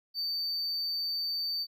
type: tone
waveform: triangle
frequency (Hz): 4583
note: D8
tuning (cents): -43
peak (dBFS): -29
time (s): 0.14-1.67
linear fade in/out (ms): 50
effects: none